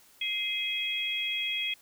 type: tone cluster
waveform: sine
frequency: 2091 / 2527 / 3295 Hz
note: C7 / D#7 / G#7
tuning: -2 / +26 / -14 cents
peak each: -37 / -33 / -31 dBFS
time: 0.21-1.74 s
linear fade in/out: 5 ms
effects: white hiss -59 dBFS RMS until 1.81 s